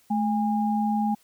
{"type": "tone pair together", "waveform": "sine", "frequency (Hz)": [216, 815.5], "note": ["A3", "G#5"], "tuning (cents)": [-32, -32], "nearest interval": "octave + major seventh", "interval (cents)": 2300, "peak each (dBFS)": [-23, -26], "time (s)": [0.1, 1.15], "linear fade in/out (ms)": 10, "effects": ["white hiss -61 dBFS RMS until 1.23 s"]}